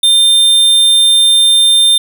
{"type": "tone", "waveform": "square", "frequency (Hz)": 3600, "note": "A7", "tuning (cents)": 39, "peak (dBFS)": -6, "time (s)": [0.03, 1.98], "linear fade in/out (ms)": 5, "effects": ["7-bit"]}